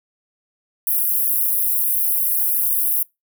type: high-pass noise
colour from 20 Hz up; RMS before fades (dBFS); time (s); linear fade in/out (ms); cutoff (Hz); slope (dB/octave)
pink; -19; 0.87-3.03; 2; 11000; 48
effects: noise-tail reverb RT60 0.2 s tail -25 dB re dry